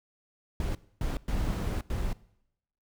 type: noise bursts at uneven times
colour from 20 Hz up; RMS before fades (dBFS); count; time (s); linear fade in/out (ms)
brown; -30; 4; 0.6-0.75 / 1.01-1.17 / 1.28-1.81 / 1.9-2.13; 2
effects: noise-tail reverb RT60 0.8 s tail -21 dB re dry